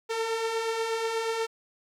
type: beating tone pair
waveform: sawtooth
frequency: 444.8 / 453.1 Hz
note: A4 / A#4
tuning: +19 / -49 cents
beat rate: 8.3 Hz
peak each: -32 / -24 dBFS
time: 0.09-1.47 s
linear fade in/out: 20 ms
effects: low-pass 8000 Hz 12 dB/octave + 10-bit